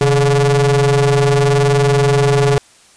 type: ring-modulated tone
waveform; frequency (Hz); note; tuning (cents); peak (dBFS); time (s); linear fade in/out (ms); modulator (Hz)
45% pulse; 144.2; D3; -31; -7; 0.01-2.58; 0; 278
effects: white hiss -47 dBFS RMS until 2.96 s + resampled to 22050 Hz